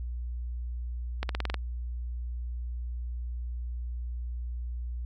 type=accelerating click train; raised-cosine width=0.3 ms; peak=-15 dBFS; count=7; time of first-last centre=1.23-1.543 s; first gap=62 ms; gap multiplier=0.93; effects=added 60 Hz sine -32 dBFS peak until 5.05 s